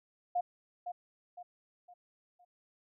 sine tone with echo, 712 Hz, F5, 33 cents sharp, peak -28 dBFS, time 0.35-0.41 s, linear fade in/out 10 ms, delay 510 ms, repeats 4, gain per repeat -8 dB, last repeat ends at 2.45 s, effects none

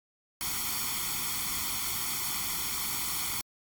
white noise with comb filter, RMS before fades -32 dBFS, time 0.41-3.41 s, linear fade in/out 0 ms, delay 0.9 ms, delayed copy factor +0.85, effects MP3 96 kbps

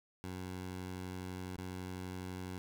15% pulse tone with dropouts, 92 Hz, F#2, 9 cents flat, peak -35 dBFS, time 0.24-2.58 s, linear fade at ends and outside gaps 0 ms, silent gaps 1.565-1.582 s, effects none

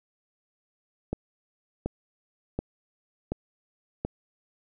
click train, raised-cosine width 2 ms, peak -15 dBFS, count 5, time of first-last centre 1.13-4.05 s, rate 1.37 Hz, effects none

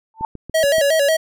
sine tone with exponential growth, 888 Hz, A5, 16 cents sharp, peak -14 dBFS, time 0.14-0.25 s, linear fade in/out 1 ms, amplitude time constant 22 ms
click train, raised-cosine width 3 ms, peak -20 dBFS, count 5, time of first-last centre 0.21-0.783 s, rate 6.98 Hz
square tone with vibrato, 601 Hz, D5, 40 cents sharp, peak -14 dBFS, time 0.54-1.17 s, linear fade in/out 10 ms, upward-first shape square, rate 5.5 Hz, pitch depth 110 cents each way
effects none

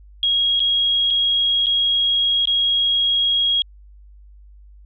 sine tone with dropouts, 3289 Hz, G#7, 18 cents flat, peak -15 dBFS, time 0.23-3.62 s, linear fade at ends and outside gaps 1 ms, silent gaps 0.595-0.602 / 1.104-1.107 / 1.66-1.667 / 2.455-2.473 s, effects added 50 Hz sine -42 dBFS peak until 4.85 s

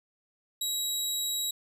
20% pulse tone, 3861 Hz, B7, 40 cents flat, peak -23 dBFS, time 0.61-1.51 s, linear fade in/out 5 ms, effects none

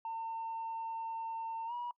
sine tone with pitch glide, 905 to 964.4 Hz, A5 to B5, +48 to -41 cents, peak -35 dBFS, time 0.05-1.91 s, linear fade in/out 2 ms, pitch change +111 cents, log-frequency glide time 1.66-1.73 s, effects noise-tail reverb RT60 0.1 s tail -26 dB re dry + tanh soft clip ceiling -34 dBFS

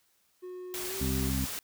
triangle tone with pitch glide, 364 to 385 Hz, F#4 to G4, -28 to -31 cents, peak -37 dBFS, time 0.42-1.31 s, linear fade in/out 20 ms, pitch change +97 cents, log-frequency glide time 0.87-0.94 s
white noise, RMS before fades -37 dBFS, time 0.74-1.59 s, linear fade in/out 0 ms
harmonic tone, 66 Hz, C2, 16 cents sharp, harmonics 1 / 2 / 3 / 4, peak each -32 / -34 / -35 / -34 dBFS, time 1-1.46 s, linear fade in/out 20 ms
effects white hiss -70 dBFS RMS until 1.63 s

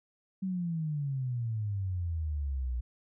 sine exponential sweep, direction down, 193.3 to 59.2 Hz, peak -30 dBFS, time 0.42-2.81 s, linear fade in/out 10 ms, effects none

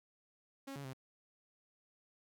sawtooth tone with pitch steps, 273.1 / 140.2 / 131.7 Hz, C#4 / C#3 / C3, -26 / +20 / +12 cents, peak -40 dBFS, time 0.67-0.934 s, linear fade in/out 10 ms, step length 88 ms, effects none

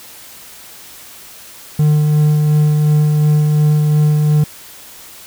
triangle tone with tremolo, 150.7 Hz, D3, 45 cents sharp, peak -6 dBFS, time 1.79-4.44 s, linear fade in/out 5 ms, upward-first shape sine, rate 2.8 Hz, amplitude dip 25%, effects white hiss -37 dBFS RMS until 5.26 s

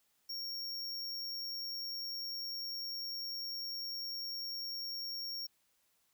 square tone, 5530 Hz, F8, 18 cents flat, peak -39 dBFS, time 0.29-5.47 s, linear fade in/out 10 ms, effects white hiss -75 dBFS RMS until 6.13 s

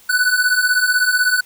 square beating tone pair, 1480 / 1496 Hz, F#6 / F#6, 0 / +19 cents, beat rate 16 Hz, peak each -19 / -16 dBFS, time 0.09-1.41 s, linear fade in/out 10 ms, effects white hiss -48 dBFS RMS until 1.45 s

